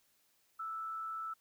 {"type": "tone with frequency modulation", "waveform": "sine", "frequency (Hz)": 1318.5, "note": "E6", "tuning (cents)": 0, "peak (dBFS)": -38, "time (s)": [0.59, 1.34], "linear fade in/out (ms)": 10, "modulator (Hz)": 116, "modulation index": 0.26, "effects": ["white hiss -73 dBFS RMS until 1.4 s"]}